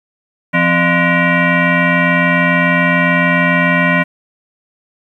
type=tone with frequency modulation; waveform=sine; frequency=1034 Hz; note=C6; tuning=21 cents flat; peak=-9 dBFS; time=0.53-4.04 s; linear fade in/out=20 ms; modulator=431 Hz; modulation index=3.1; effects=8-bit